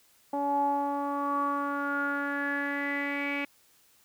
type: tone with low-pass filter sweep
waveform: sawtooth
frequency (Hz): 283.7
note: C#4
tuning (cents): +40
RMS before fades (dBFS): -30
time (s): 0.33-3.45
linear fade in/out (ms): 5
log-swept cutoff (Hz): 770 to 2400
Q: 9.4
effects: white hiss -63 dBFS RMS until 4.04 s